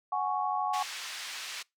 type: chord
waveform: sine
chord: F# suspended second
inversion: none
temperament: just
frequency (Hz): 740 / 832.5 / 1110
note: F#5 / G#5 / C#6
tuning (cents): 0 / +4 / +2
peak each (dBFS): -32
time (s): 0.12-0.83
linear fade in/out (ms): 5
type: band-pass noise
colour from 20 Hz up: pink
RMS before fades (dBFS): -40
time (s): 0.73-1.63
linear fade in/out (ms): 10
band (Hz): 1900 to 6200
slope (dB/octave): 12
effects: noise-tail reverb RT60 0.2 s tail -24 dB re dry